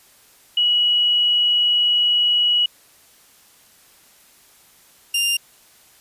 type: tone pair in turn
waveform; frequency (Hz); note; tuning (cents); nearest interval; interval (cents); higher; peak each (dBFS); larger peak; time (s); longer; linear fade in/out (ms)
sine / sawtooth; 2920 / 2797; F#7 / F7; -24 / +2; minor second; 74; first; -14; neither; 0.57-2.66 / 5.14-5.37; first; 5
effects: white hiss -52 dBFS RMS until 6 s + resampled to 32000 Hz